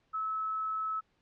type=tone; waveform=sine; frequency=1298 Hz; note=E6; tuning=27 cents flat; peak=-31 dBFS; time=0.13-1.01 s; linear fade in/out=20 ms; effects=pink hiss -73 dBFS RMS until 1.21 s + low-pass 4000 Hz 12 dB/octave